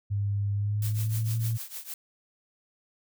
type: tone with pitch glide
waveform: sine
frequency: 101.1 to 113.48 Hz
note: G#2 to A#2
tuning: -46 to -46 cents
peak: -25 dBFS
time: 0.1-1.58 s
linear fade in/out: 20 ms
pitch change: +200 cents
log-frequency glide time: 0.54-1.35 s
type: noise with tremolo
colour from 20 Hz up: blue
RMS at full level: -36 dBFS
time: 0.82-1.94 s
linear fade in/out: 2 ms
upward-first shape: triangle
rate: 6.6 Hz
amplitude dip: 90%
effects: none